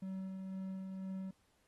triangle tone with tremolo, 190 Hz, F#3, 46 cents sharp, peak -37 dBFS, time 0.02-1.31 s, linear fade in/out 5 ms, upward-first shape sine, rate 2 Hz, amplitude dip 30%, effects pink hiss -75 dBFS RMS until 1.67 s + AAC 32 kbps

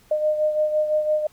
sine beating tone pair, 610 / 615.9 Hz, D#5 / D#5, -34 / -18 cents, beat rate 5.9 Hz, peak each -19 / -27 dBFS, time 0.11-1.27 s, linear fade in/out 5 ms, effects pink hiss -56 dBFS RMS until 1.32 s

